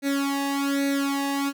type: tone with flanger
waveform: sawtooth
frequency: 278.6 Hz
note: C#4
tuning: 9 cents sharp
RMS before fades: -25 dBFS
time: 0.02-1.53 s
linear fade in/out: 50 ms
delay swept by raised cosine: 0.48 to 1.1 ms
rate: 1.2 Hz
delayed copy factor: +0.95
effects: none